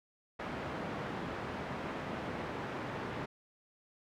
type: band-pass noise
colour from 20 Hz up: pink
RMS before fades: -40 dBFS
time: 0.39-3.26 s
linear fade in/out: 10 ms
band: 130 to 1800 Hz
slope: 12 dB/octave
effects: none